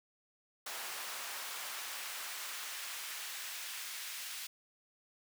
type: noise with high-pass filter sweep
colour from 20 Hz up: pink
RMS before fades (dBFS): -43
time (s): 0.66-4.47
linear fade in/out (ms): 5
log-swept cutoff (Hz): 870 to 2200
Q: 0.77
effects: none